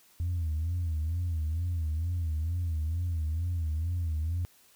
sine tone with vibrato, 82.41 Hz, E2, in tune, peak -26 dBFS, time 0.2-4.45 s, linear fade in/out 0 ms, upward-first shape sine, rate 2.2 Hz, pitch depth 120 cents each way, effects tanh soft clip ceiling -25 dBFS + white hiss -61 dBFS RMS until 4.75 s

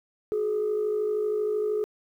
sine tone pair together, 371.7 / 424.6 Hz, F#4 / G#4, +8 / +38 cents, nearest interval major second, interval 230 cents, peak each -31 / -23 dBFS, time 0.32-1.84 s, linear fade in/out 0 ms, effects tanh soft clip ceiling -20 dBFS + 10-bit

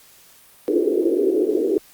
white band-pass noise, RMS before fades -19 dBFS, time 0.68-1.78 s, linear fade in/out 0 ms, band 320 to 430 Hz, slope 48 dB/octave, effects white hiss -50 dBFS RMS until 1.93 s + Opus 48 kbps

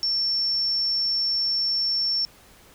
sine tone, 5430 Hz, F8, 50 cents flat, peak -21 dBFS, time 0.03-2.25 s, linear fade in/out 0 ms, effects pink hiss -52 dBFS RMS until 2.74 s

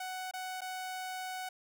sawtooth tone with dropouts, 744 Hz, F#5, 9 cents sharp, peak -34 dBFS, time 0-1.49 s, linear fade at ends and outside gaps 5 ms, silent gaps 0.312-0.336 / 0.608-0.616 s, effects none

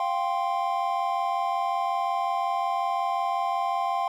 triangle chord, F suspended second, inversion none, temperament equal, 698.5 / 784 / 1046.5 Hz, F5 / G5 / C6, 0 / 0 / 0 cents, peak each -27 / -26 / -27 dBFS, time 0-4.08 s, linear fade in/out 2 ms, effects none

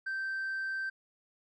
triangle tone with tanh clipping, 1559 Hz, G6, 10 cents flat, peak -33 dBFS, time 0.06-0.9 s, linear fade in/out 10 ms, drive 6 dB, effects none

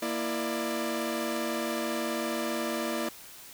sawtooth tone cluster, 234.7 / 332.9 / 594 Hz, A#3 / E4 / D5, +12 / +17 / +20 cents, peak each -30 dBFS, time 0.02-3.09 s, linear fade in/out 5 ms, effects white hiss -48 dBFS RMS until 3.53 s

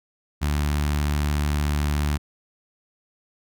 sawtooth tone with notch filter, 73.6 Hz, D2, 4 cents sharp, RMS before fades -23 dBFS, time 0.41-2.18 s, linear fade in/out 20 ms, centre 490 Hz, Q 1, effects none

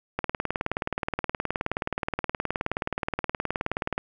click train, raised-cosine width 0.5 ms, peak -11 dBFS, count 73, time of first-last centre 0.19-3.979 s, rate 19 Hz, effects none

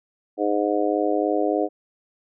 harmonic tone, 103.4 Hz, G#2, 7 cents flat, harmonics 3 / 4 / 5 / 6 / 7, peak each -24 / -25 / -26 / -27 / -27 dBFS, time 0.37-1.69 s, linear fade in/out 50 ms, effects none

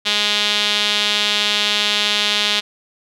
sawtooth tone with band-pass filter, 207.7 Hz, G#3, in tune, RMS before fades -18 dBFS, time 0.05-2.61 s, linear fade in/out 20 ms, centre 3500 Hz, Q 3, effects none

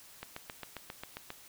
click train, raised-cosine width 0.3 ms, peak -24 dBFS, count 9, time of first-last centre 0.23-1.304 s, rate 7.45 Hz, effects white hiss -55 dBFS RMS until 1.48 s

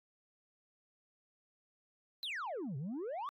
sine exponential two-way sweep, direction down then up, 4204 to 126.3 to 1212 Hz, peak -35 dBFS, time 2.23-3.29 s, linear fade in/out 0 ms, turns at 2.77 s, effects tanh soft clip ceiling -37 dBFS + AAC 64 kbps

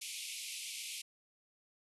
pink band-pass noise, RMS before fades -44 dBFS, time 0.01-1.02 s, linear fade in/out 10 ms, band 2200 to 12000 Hz, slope 96 dB/octave, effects none

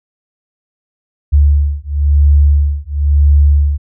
sine beating tone pair, 71.9 / 72.88 Hz, D2 / D2, -36 / -13 cents, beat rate 0.98 Hz, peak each -10 dBFS, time 1.32-3.78 s, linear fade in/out 20 ms, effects none

